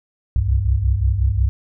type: tone cluster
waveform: sine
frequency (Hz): 63.1 / 68.7 / 99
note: B1 / C#2 / G2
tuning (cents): +38 / -15 / +18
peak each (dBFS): -19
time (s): 0.36-1.49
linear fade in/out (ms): 0
effects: none